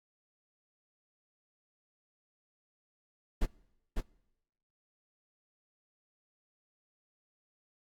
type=noise with echo; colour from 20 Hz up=brown; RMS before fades=-27 dBFS; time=3.41-3.46 s; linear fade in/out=10 ms; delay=550 ms; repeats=1; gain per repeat=-4 dB; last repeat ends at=4.01 s; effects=noise-tail reverb RT60 0.9 s tail -24 dB re dry + AAC 64 kbps